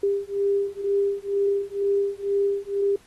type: beating tone pair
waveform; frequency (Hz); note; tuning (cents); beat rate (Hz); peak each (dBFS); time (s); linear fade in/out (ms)
sine; 398.5 / 400.6; G4 / G4; +28 / +38; 2.1; -24; 0.03-2.96; 5
effects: pink hiss -56 dBFS RMS until 3.06 s + AAC 32 kbps